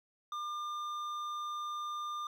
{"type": "tone with hard clipping", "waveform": "sine", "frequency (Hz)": 1200, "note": "D6", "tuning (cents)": 37, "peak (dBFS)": -38, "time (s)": [0.32, 2.27], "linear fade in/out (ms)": 2, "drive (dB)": 8, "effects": []}